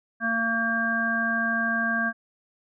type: harmonic tone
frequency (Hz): 228.3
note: A#3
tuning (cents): -36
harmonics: 1 / 3 / 5 / 7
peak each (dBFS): -29 / -32 / -33 / -24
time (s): 0.2-2.13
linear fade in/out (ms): 50
effects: none